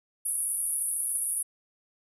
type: band-pass noise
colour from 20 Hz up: white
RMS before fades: -30 dBFS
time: 0.25-1.43 s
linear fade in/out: 10 ms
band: 9600 to 11000 Hz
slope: 96 dB/octave
effects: none